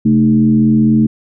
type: tone with frequency modulation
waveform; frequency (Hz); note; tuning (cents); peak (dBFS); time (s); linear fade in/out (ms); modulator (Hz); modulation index
sine; 220; A3; 0; -7; 0.05-1.07; 10; 84.3; 0.79
effects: none